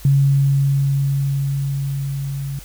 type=tone with level ramp; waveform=sine; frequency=138.59 Hz; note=C#3; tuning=in tune; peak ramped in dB=-10 to -23 dBFS; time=0.05-2.59 s; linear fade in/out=2 ms; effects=added 50 Hz sine -38 dBFS peak until 2.64 s + white hiss -42 dBFS RMS until 2.64 s